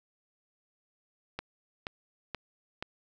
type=click train; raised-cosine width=0.3 ms; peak=-19 dBFS; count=4; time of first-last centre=1.39-2.825 s; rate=2.09 Hz; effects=none